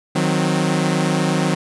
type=chord; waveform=sawtooth; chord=C diminished; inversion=first; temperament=equal with one note detuned; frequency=155.56 / 183.72 / 261.6 Hz; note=Eb3 / Gb3 / C4; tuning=0 / -12 / 0 cents; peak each=-16 / -16 / -19 dBFS; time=0.15-1.55 s; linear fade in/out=10 ms; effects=resampled to 24000 Hz